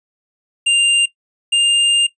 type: tone pair in turn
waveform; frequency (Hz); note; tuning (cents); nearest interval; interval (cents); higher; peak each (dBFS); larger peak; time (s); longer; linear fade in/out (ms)
square; 2794 / 2805; F7 / F7; 0 / +7; unison; 7; second; -11; neither; 0.66-1.06 / 1.52-2.07; second; 10
effects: noise-tail reverb RT60 0.1 s tail -18 dB re dry + resampled to 22050 Hz

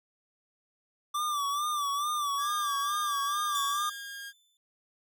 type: tone with vibrato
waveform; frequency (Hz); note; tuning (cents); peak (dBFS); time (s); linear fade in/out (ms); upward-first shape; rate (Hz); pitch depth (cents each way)
square; 1168; D6; -10; -29; 1.14-3.9; 10; sine; 2.3; 71
type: tone with pitch glide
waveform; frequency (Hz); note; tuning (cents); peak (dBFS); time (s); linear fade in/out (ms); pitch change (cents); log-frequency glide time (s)
sawtooth; 1650 to 1620.7; G#6 to G#6; -12 to -43; -36; 2.37-4.33; 50; -31; 2.48-2.57
type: tone with exponential decay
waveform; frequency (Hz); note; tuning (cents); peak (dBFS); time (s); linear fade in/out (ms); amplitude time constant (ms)
sawtooth; 3520; A7; 0; -28; 3.55-4.57; 1; 220
effects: none

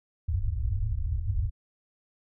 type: low-pass noise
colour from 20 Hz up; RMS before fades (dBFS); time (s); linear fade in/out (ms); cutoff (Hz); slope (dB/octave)
white; -28; 0.28-1.51; 10; 110; 96
effects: none

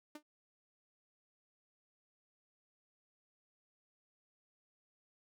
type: tone with exponential decay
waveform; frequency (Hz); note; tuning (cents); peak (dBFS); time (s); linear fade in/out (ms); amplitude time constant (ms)
sawtooth; 300; D4; +37; -40; 0.15-0.23; 5; 16
effects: none

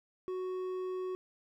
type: tone with hard clipping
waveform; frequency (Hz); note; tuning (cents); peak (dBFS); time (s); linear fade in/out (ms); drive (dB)
triangle; 370.1; F#4; 0; -36; 0.28-1.15; 0; 9
effects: none

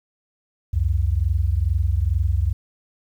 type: tone pair together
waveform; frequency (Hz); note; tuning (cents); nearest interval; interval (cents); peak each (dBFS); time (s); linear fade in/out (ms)
sine; 66.52 / 88.8; C2 / F2; +29 / +29; perfect fourth; 500; -20; 0.73-2.53; 10
effects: 9-bit

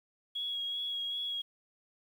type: tone with vibrato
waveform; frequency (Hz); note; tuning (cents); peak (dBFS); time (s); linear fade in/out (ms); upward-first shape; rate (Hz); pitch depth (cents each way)
sine; 3322; G#7; 0; -33; 0.35-1.42; 10; sine; 2.6; 18
effects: 10-bit

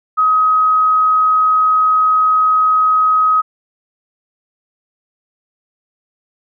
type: tone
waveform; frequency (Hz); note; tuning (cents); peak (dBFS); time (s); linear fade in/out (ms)
sine; 1265; D#6; +28; -9; 0.17-3.42; 20
effects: none

